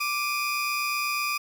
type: tone pair together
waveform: 30% pulse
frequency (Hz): 1176 / 2480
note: D6 / D#7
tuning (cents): +2 / -6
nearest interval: octave + minor second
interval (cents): 1292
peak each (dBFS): -26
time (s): 0-1.38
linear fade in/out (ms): 10
effects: none